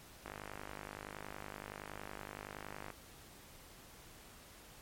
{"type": "click train", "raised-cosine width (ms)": 0.5, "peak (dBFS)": -29, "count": 135, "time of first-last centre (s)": [0.26, 2.903], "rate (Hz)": 50.7, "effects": ["pink hiss -57 dBFS RMS until 4.81 s", "MP3 64 kbps"]}